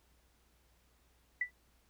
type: tone with exponential decay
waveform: sine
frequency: 1975.5 Hz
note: B6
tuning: in tune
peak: -27 dBFS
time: 1.41-1.51 s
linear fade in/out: 5 ms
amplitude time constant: 21 ms
effects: added 60 Hz sine -70 dBFS peak until 1.89 s + pink hiss -72 dBFS RMS until 1.89 s